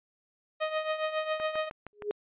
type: tone with tremolo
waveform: sawtooth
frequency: 624 Hz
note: D#5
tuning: 5 cents sharp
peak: -22 dBFS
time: 0.6-1.7 s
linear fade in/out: 20 ms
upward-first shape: triangle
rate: 7.3 Hz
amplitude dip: 75%
type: click train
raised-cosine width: 0.5 ms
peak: -26 dBFS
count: 5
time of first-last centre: 1.4-2.022 s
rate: 6.43 Hz
type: tone with exponential growth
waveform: sine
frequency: 415.3 Hz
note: G#4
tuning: in tune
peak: -24 dBFS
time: 1.93-2.11 s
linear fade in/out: 0 ms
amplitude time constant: 37 ms
effects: resampled to 8000 Hz